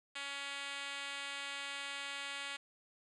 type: tone with band-pass filter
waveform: 5% pulse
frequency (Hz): 280.3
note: C#4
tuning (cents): +19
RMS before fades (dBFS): -43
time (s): 0.15-2.57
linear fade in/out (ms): 10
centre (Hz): 3300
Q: 0.62
effects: resampled to 24000 Hz + 10-bit